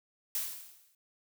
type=noise with exponential decay; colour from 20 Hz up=blue; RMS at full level=-31 dBFS; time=0.35-0.95 s; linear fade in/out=2 ms; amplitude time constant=130 ms; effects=none